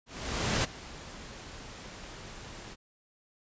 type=noise with ADSR envelope; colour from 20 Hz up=pink; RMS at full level=-27 dBFS; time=0.06-2.76 s; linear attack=580 ms; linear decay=15 ms; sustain=-18 dB; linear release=34 ms; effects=resampled to 16000 Hz